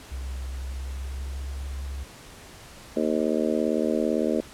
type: tone with pitch glide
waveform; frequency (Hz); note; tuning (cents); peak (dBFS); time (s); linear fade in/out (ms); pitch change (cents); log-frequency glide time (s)
sine; 65.41 to 67.79; C2 to C#2; 0 to -38; -30; 0.11-2.04; 10; +62; 0.71-1.42
type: harmonic tone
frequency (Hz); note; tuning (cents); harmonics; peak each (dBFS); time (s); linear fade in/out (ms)
77.78; D#2; 0; 3 / 4 / 5 / 6 / 7 / 8; -27 / -28 / -29 / -30 / -30 / -31; 2.96-4.41; 10
effects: pink hiss -46 dBFS RMS until 4.53 s + low-pass 11000 Hz 12 dB/octave